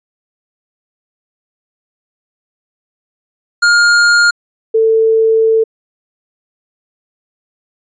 square / sine tone pair in turn, 1415 / 445.7 Hz, F6 / A4, +22 / +22 cents, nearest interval octave + minor sixth, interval 2000 cents, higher first, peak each -7 dBFS, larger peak neither, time 3.62-4.31 / 4.74-5.64 s, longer second, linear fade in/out 10 ms, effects resampled to 16000 Hz

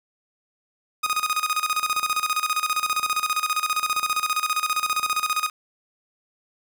sawtooth tone with tremolo, 1244.5 Hz, D#6, in tune, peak -16 dBFS, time 1.03-5.5 s, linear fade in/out 10 ms, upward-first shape square, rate 15 Hz, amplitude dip 75%, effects none

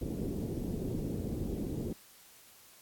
white low-pass noise, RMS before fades -36 dBFS, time 0.01-1.93 s, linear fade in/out 5 ms, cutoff 360 Hz, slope 24 dB/octave, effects white hiss -58 dBFS RMS until 2.81 s + AAC 64 kbps

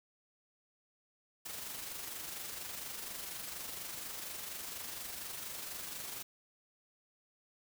white noise with amplitude modulation, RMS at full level -42 dBFS, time 1.45-6.23 s, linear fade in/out 10 ms, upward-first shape sine, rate 24.2 Hz, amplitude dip 40%, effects none

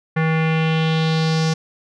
square tone with low-pass filter sweep, 160 Hz, D#3, 49 cents sharp, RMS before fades -18 dBFS, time 0.16-1.54 s, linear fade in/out 10 ms, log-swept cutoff 1900 to 5700 Hz, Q 2.8, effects none

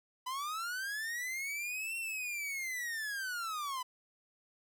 45% pulse linear two-way sweep, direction up then down, 990 to 2732 to 990 Hz, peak -36 dBFS, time 0.26-3.83 s, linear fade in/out 10 ms, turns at 1.97 s, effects 13-bit

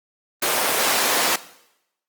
pink high-pass noise, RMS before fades -20 dBFS, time 0.42-1.36 s, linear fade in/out 5 ms, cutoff 480 Hz, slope 12 dB/octave, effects noise-tail reverb RT60 0.8 s tail -17 dB re dry + Opus 24 kbps

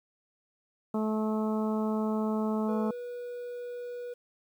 harmonic tone, 216.6 Hz, A3, 27 cents flat, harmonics 1 / 2 / 3 / 4 / 5 / 6, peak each -28 / -34 / -38 / -40 / -42 / -44 dBFS, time 0.94-2.91 s, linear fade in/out 5 ms
triangle tone, 486.4 Hz, B4, 26 cents flat, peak -34 dBFS, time 2.68-4.14 s, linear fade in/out 10 ms
effects 10-bit

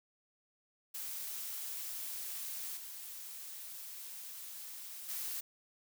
blue noise with level steps, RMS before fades -42 / -47 / -40 dBFS, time 0.94-5.41 s, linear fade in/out 10 ms, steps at 2.76 / 5.08 s, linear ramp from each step 20 ms, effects none

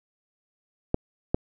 clicks, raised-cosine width 2 ms, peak -8 dBFS, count 2, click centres 0.944 / 1.345 s, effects none

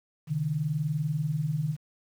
sine tone pair together, 134.2 / 154.5 Hz, C3 / D#3, +44 / -12 cents, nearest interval major second, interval 244 cents, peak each -32 / -27 dBFS, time 0.27-1.77 s, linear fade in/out 50 ms, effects 9-bit

